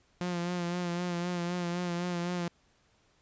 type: tone with vibrato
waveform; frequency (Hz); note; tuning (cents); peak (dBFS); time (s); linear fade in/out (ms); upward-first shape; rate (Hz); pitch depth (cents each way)
sawtooth; 175.4; F3; +8; -27; 0.21-2.48; 0; sine; 3.9; 36
effects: pink hiss -68 dBFS RMS until 3.21 s + resampled to 16000 Hz